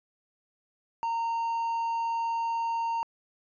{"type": "tone", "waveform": "triangle", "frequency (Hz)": 921, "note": "A#5", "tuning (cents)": -21, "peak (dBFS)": -25, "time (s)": [1.03, 3.03], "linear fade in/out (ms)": 0, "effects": ["resampled to 16000 Hz"]}